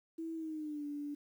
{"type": "tone with pitch glide", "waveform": "sine", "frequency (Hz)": [326.3, 290.7], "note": ["E4", "D4"], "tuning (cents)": [-18, -18], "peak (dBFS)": -38, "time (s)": [0.18, 1.15], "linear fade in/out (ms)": 10, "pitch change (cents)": -200, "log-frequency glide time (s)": [0.34, 0.85], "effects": ["11-bit"]}